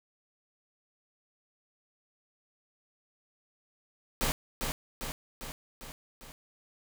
pink noise with echo, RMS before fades -29 dBFS, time 4.21-4.32 s, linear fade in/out 0 ms, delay 400 ms, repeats 5, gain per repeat -4 dB, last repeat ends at 6.32 s, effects none

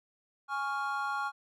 triangle chord, Db major, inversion second, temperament equal, 830.6 / 1108.7 / 1396.9 Hz, Ab5 / Db6 / F6, 0 / 0 / 0 cents, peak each -34 / -34 / -33 dBFS, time 0.48-1.32 s, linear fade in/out 50 ms, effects none

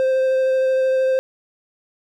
triangle tone with vibrato, 523.3 Hz, C5, in tune, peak -13 dBFS, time 0-1.19 s, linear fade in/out 0 ms, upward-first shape sine, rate 13 Hz, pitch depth 9 cents each way, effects none

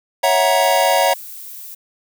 square chord, F# dominant seventh, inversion second, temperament equal with one note detuned, 554.4 / 659.3 / 740 / 944.8 Hz, C#5 / E5 / F#5 / A#5, 0 / 0 / 0 / +23 cents, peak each -19 dBFS, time 0.23-1.14 s, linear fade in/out 10 ms
violet noise, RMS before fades -34 dBFS, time 0.61-1.75 s, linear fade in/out 10 ms
effects none

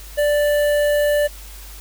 square tone with notch filter, 587 Hz, D5, 1 cent flat, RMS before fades -17 dBFS, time 0.17-1.28 s, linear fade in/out 20 ms, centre 5200 Hz, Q 0.55, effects added 50 Hz sine -36 dBFS peak until 1.8 s + white hiss -41 dBFS RMS until 1.8 s

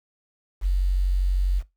sine tone with quantisation, 46.25 Hz, F#1, in tune, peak -18 dBFS, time 0.61-1.63 s, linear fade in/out 50 ms, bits 8, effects noise-tail reverb RT60 0.2 s tail -19 dB re dry

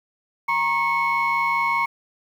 sine tone cluster, 939 / 1084 / 2205 Hz, A#5 / C#6 / C#7, +12 / -39 / -10 cents, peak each -22 dBFS, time 0.48-1.86 s, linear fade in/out 10 ms, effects tanh soft clip ceiling -13 dBFS + 8-bit

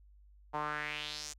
sawtooth tone with band-pass filter sweep, 149.9 Hz, D3, 36 cents sharp, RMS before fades -39 dBFS, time 0.53-1.34 s, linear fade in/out 20 ms, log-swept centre 870 to 7100 Hz, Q 3.2, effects added 50 Hz sine -57 dBFS peak until 1.38 s

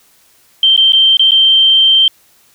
sine tone with dropouts, 3136 Hz, G7, in tune, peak -5 dBFS, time 0.63-2.08 s, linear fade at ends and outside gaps 2 ms, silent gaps 0.764-0.776 / 0.922-0.932 / 1.17-1.194 / 1.309-1.318 s, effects white hiss -50 dBFS RMS until 2.54 s

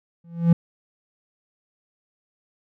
triangle tone with exponential growth, 168.9 Hz, E3, 42 cents sharp, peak -7 dBFS, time 0.24-0.53 s, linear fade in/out 5 ms, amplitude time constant 61 ms, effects none

